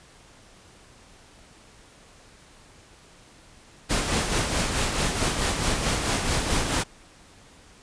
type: noise with tremolo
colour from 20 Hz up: pink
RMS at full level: -23 dBFS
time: 3.89-6.84 s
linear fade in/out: 20 ms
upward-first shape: sine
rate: 4.6 Hz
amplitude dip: 45%
effects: pink hiss -52 dBFS RMS until 7.82 s + resampled to 22050 Hz